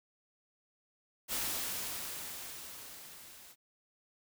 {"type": "noise with level ramp", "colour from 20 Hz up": "white", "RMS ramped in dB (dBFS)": [-34, -55], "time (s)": [1.28, 3.56], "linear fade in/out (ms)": 50, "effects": []}